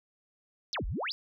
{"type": "exponential two-way sweep", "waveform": "sine", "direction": "down then up", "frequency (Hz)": [6040, 34.09, 5320], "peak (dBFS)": -31, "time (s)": [0.73, 1.12], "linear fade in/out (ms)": 0, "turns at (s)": 0.86, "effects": []}